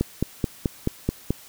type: click train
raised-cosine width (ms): 3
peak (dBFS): -8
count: 7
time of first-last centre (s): 0.01-1.306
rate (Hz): 4.63
effects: white hiss -47 dBFS RMS until 1.48 s